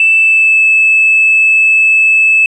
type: tone with pitch glide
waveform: sine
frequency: 2644 to 2614 Hz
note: E7 to E7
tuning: +5 to -15 cents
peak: -4 dBFS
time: 0-2.46 s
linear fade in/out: 2 ms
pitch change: -20 cents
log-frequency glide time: 0.15-0.64 s
effects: tanh soft clip ceiling 0 dBFS